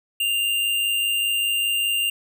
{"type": "tone with amplitude modulation", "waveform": "square", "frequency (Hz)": 2794, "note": "F7", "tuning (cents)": 0, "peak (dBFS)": -19, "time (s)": [0.2, 2.1], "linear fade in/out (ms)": 5, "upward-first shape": "sine", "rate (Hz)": 105, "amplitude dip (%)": 35, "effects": []}